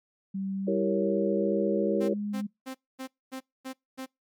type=tone with pitch glide; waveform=sine; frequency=193.8 to 206.5 Hz; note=G3 to G#3; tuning=-20 to -10 cents; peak=-29 dBFS; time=0.34-2.47 s; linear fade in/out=10 ms; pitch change=+110 cents; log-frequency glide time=0.51-2.17 s
type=chord; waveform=sine; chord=E diminished seventh; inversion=none; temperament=equal; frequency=329.6 / 392 / 466.2 / 554.4 Hz; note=E4 / G4 / Bb4 / Db5; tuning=0 / 0 / 0 / 0 cents; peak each=-30 dBFS; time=0.67-2.14 s; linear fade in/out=10 ms
type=tone bursts; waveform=sawtooth; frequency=262.3 Hz; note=C4; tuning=4 cents sharp; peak=-31 dBFS; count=7; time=2-4.063 s; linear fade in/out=20 ms; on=89 ms; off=240 ms
effects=noise-tail reverb RT60 0.2 s tail -25 dB re dry + MP3 96 kbps